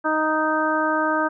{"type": "harmonic tone", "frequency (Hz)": 311.1, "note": "D#4", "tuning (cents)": 0, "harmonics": [1, 2, 3, 4, 5], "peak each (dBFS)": [-25, -25, -25, -25, -25], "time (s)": [0.04, 1.29], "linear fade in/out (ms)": 20, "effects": []}